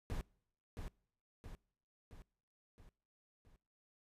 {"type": "noise with echo", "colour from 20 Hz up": "brown", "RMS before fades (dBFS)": -40, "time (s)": [0.1, 0.21], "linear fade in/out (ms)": 0, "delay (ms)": 670, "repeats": 5, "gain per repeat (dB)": -5, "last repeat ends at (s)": 3.56, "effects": ["noise-tail reverb RT60 0.7 s tail -26 dB re dry", "resampled to 32000 Hz"]}